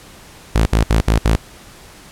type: tone bursts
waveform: sawtooth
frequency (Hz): 54.8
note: A1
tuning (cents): -6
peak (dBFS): -7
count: 5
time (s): 0.55-1.36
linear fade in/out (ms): 5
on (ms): 110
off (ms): 65
effects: pink hiss -41 dBFS RMS until 2.11 s + low-pass 12000 Hz 12 dB/octave